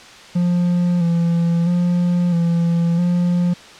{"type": "tone with vibrato", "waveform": "triangle", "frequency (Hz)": 172.6, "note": "F3", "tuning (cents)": -20, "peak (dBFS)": -12, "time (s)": [0.35, 3.54], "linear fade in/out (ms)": 10, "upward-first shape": "square", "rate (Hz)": 0.76, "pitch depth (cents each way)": 33, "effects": ["white hiss -40 dBFS RMS until 3.79 s", "low-pass 5000 Hz 12 dB/octave"]}